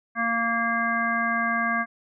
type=harmonic tone; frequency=231.4 Hz; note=A#3; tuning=13 cents flat; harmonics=1 / 3 / 5 / 7 / 9; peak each=-30 / -30 / -27 / -26 / -31 dBFS; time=0.15-1.86 s; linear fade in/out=50 ms; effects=none